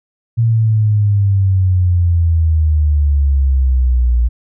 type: exponential sweep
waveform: sine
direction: down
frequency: 116.54 to 58.3 Hz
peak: -9 dBFS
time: 0.37-4.29 s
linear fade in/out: 20 ms
effects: none